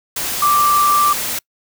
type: tone in noise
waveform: sine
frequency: 1174.7 Hz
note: D6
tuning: in tune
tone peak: -11 dBFS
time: 0.42-1.13 s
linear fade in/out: 5 ms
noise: white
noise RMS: -22 dBFS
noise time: 0.16-1.39 s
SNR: +8 dB
effects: noise-tail reverb RT60 0.1 s tail -26 dB re dry